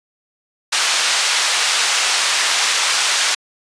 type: band-pass noise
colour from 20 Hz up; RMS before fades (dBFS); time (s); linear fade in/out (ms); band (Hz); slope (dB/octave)
white; -17; 0.72-3.35; 10; 900 to 5800; 12
effects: resampled to 22050 Hz